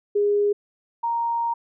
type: tone pair in turn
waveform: sine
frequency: 410.4 / 932.6 Hz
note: G#4 / A#5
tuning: -21 / +1 cents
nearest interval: octave + major second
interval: 1422 cents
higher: second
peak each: -17 / -21 dBFS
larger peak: first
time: 0.15-0.53 / 1.03-1.54 s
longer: second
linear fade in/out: 10 ms
effects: none